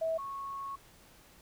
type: tone pair in turn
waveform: sine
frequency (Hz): 649 / 1101.6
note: E5 / C#6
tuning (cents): -27 / -11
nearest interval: major sixth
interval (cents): 916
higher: second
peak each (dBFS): -29 / -37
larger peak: first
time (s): 0.01-0.18 / 0.18-0.76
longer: second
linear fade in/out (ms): 10
effects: pink hiss -59 dBFS RMS until 1.41 s